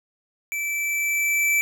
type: tone with level ramp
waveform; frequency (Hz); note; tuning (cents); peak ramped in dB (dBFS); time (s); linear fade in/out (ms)
square; 2322; D7; -20; -26 to -18; 0.52-1.61; 0
effects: none